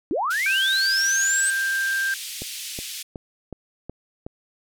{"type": "linear sweep", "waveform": "sine", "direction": "up", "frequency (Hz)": [254.1, 8300], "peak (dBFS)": -21, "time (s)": [0.11, 1.5], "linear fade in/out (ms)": 0}
{"type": "band-pass noise", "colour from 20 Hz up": "pink", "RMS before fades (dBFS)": -34, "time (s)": [0.3, 3.03], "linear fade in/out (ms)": 10, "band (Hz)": [2700, 14000], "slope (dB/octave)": 24}
{"type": "tone with pitch glide", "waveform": "sine", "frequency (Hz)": [1568, 1581.6], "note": ["G6", "G6"], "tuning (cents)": [0, 15], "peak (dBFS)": -21, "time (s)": [0.46, 2.14], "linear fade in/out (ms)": 2, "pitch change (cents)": 15, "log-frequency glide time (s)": [0.73, 1.13]}
{"type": "click train", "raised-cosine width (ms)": 2, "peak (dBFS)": -20, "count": 6, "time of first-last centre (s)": [2.42, 4.265], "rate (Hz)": 2.71}
{"effects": []}